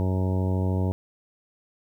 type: harmonic tone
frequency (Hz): 93.3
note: F#2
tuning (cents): +15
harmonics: 1 / 2 / 3 / 4 / 5 / 6 / 7 / 9 / 10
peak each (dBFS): -23 / -29 / -33 / -35 / -37 / -39 / -40 / -42 / -43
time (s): 0-0.92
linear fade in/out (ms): 0
effects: 10-bit